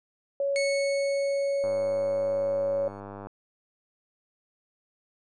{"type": "tone", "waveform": "sine", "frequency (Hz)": 558, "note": "C#5", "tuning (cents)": 11, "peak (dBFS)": -24, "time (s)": [0.4, 2.88], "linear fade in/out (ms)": 2}
{"type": "tone with exponential decay", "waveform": "sawtooth", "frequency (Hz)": 2203, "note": "C#7", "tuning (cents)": -11, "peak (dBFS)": -24, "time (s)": [0.56, 3], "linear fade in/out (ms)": 0, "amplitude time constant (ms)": 530}
{"type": "click train", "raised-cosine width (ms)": 1, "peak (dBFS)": -26, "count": 164, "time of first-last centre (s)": [1.64, 3.27], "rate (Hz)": 100}
{"effects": ["resampled to 22050 Hz"]}